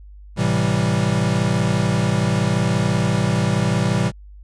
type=chord; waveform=square; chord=A minor seventh; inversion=none; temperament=equal; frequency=110 / 130.81 / 164.81 / 196 Hz; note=A2 / C3 / E3 / G3; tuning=0 / 0 / 0 / 0 cents; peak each=-23 dBFS; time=0.36-4.12 s; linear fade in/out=50 ms; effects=added 50 Hz sine -38 dBFS peak until 4.43 s + resampled to 22050 Hz